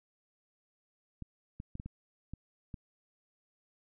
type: clicks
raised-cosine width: 5 ms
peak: -29 dBFS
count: 7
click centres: 1.223 / 1.601 / 1.754 / 1.799 / 1.86 / 2.336 / 2.742 s
effects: none